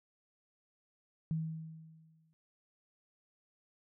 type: tone with exponential decay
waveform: sine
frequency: 160.1 Hz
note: D#3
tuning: 50 cents sharp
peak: -30 dBFS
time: 1.31-2.33 s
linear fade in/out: 0 ms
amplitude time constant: 220 ms
effects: none